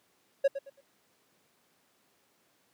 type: tone with echo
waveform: triangle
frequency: 552 Hz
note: C#5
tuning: 7 cents flat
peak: -18 dBFS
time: 0.44-0.48 s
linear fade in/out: 10 ms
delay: 110 ms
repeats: 3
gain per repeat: -12 dB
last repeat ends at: 0.81 s
effects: pink hiss -69 dBFS RMS until 2.73 s + high-pass 200 Hz 12 dB/octave